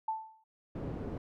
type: tone with exponential decay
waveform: sine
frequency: 881 Hz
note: A5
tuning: 2 cents sharp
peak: -28 dBFS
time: 0.08-0.44 s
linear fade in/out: 5 ms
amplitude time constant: 77 ms
type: low-pass noise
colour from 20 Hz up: white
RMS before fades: -39 dBFS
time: 0.75-1.18 s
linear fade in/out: 5 ms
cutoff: 320 Hz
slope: 12 dB/octave
effects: none